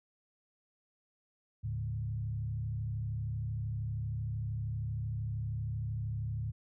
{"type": "tone with frequency modulation", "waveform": "sine", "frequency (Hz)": 109.5, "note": "A2", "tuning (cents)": -8, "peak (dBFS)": -33, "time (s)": [1.63, 6.52], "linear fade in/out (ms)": 20, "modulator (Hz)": 32.9, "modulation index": 0.9, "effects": []}